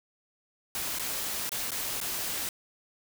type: noise with dropouts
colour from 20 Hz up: white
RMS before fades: -33 dBFS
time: 0.75-2.49 s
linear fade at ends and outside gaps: 1 ms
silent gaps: 0.987-0.995 / 1.493-1.518 / 1.707-1.717 / 2.003-2.013 s
effects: none